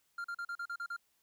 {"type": "tone bursts", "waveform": "triangle", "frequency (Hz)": 1394, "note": "F6", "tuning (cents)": -4, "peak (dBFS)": -35, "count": 8, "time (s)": [0.18, 0.965], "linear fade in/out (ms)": 5, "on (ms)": 64, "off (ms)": 39, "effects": ["white hiss -75 dBFS RMS until 1.22 s"]}